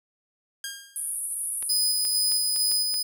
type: tone with exponential decay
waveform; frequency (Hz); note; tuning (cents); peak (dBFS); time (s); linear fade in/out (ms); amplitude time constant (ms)
10% pulse; 1614; G#6; -50; -21; 0.64-1.15; 2; 110
type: band-pass noise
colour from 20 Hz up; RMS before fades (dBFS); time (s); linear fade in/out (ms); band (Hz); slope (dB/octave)
pink; -31; 0.96-2.77; 0; 9500 to 11000; 96
type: clicks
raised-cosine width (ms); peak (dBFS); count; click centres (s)
0.2; -24; 6; 1.626 / 2.051 / 2.319 / 2.562 / 2.716 / 2.942
type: tone with tremolo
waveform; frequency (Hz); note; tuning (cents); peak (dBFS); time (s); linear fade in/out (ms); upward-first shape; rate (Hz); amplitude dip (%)
sawtooth; 4999; D#8; +7; -19; 1.69-3.03; 10; square; 2.2; 25
effects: none